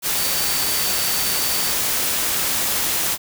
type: tone in noise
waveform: sine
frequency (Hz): 4566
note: D8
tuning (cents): -50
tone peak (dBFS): -28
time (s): 0.15-1.74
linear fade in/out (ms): 50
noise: white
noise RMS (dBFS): -21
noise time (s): 0.02-3.18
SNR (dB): -10
effects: none